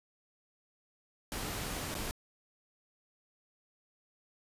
pink noise with dropouts, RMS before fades -38 dBFS, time 1.32-2.11 s, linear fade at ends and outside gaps 0 ms, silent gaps 1.943-1.951 s, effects resampled to 32000 Hz

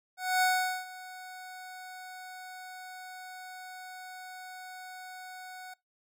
25% pulse tone with ADSR envelope, 740 Hz, F#5, in tune, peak -19 dBFS, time 0.17-5.74 s, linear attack 250 ms, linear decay 430 ms, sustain -20 dB, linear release 7 ms, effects noise-tail reverb RT60 0.2 s tail -23 dB re dry

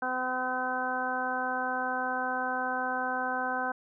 harmonic tone, 254.8 Hz, C4, 46 cents flat, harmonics 1 / 2 / 3 / 4 / 5 / 6, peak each -39 / -38 / -33 / -36 / -39 / -33 dBFS, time 0.02-3.72 s, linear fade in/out 5 ms, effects none

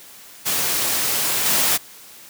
white noise with level steps, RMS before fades -21 / -18 dBFS, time 0.45-1.78 s, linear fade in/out 20 ms, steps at 1.45 s, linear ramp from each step 10 ms, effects white hiss -43 dBFS RMS until 2.29 s + high-pass 100 Hz 12 dB/octave

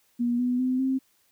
sine tone with pitch steps, 240 / 247.7 / 255.7 / 264 Hz, B3 / B3 / C4 / C4, -49 / +5 / -40 / +16 cents, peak -22 dBFS, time 0.19-0.99 s, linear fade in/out 20 ms, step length 200 ms, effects white hiss -66 dBFS RMS until 1.31 s

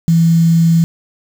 sine tone with quantisation, 165.9 Hz, E3, 11 cents sharp, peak -7 dBFS, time 0.08-0.84 s, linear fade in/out 0 ms, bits 5, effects none

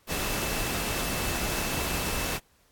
sine tone in noise, 2639 Hz, E7, 1 cent sharp, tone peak -39 dBFS, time 0.07-2.4 s, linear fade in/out 50 ms, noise pink, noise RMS -30 dBFS, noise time 0.07-2.4 s, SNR -12 dB, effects pink hiss -64 dBFS RMS until 2.71 s + AAC 64 kbps

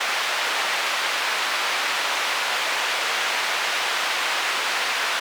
white band-pass noise, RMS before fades -24 dBFS, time 0-5.2 s, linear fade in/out 10 ms, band 690 to 2800 Hz, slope 12 dB/octave, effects none

